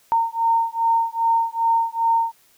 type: beating tone pair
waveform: sine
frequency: 915 / 917.5 Hz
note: A#5 / A#5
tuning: -32 / -28 cents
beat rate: 2.5 Hz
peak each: -20 dBFS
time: 0.12-2.32 s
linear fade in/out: 0 ms
effects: white hiss -57 dBFS RMS until 2.57 s